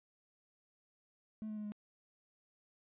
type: tone with pitch steps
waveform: triangle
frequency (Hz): 216.7 / 213.8 / 211 / 208.2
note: A3 / A3 / G#3 / G#3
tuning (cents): -26 / -49 / +28 / +5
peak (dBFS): -37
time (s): 1.42-1.72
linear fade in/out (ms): 0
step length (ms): 75
effects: tanh soft clip ceiling -35 dBFS + resampled to 8000 Hz